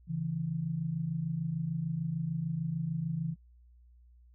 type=tone pair together; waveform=sine; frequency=138.12 / 164.81 Hz; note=C#3 / E3; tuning=-6 / 0 cents; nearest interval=minor third; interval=306 cents; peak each=-36 / -32 dBFS; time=0.07-3.36 s; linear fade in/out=50 ms; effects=added 60 Hz sine -56 dBFS peak until 4.34 s